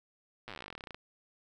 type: slowing click train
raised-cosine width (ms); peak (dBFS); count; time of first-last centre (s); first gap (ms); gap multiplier
0.3; -27; 25; 0.48-0.945; 8; 1.07
effects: none